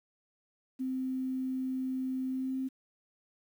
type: tone with pitch glide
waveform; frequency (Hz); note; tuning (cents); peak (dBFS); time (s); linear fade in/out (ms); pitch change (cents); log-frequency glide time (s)
sine; 260 to 263; C4 to C4; -11 to +9; -31; 0.79-2.69; 20; +20; 2.29-2.57
effects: 10-bit